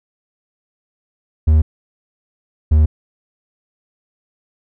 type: tone pair in turn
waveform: triangle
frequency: 77.78 / 76.89 Hz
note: D#2 / D#2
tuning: 0 / -20 cents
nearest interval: unison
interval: 20 cents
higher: first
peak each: -6 dBFS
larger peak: neither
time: 1.47-1.62 / 2.71-2.86 s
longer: neither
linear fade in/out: 10 ms
effects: none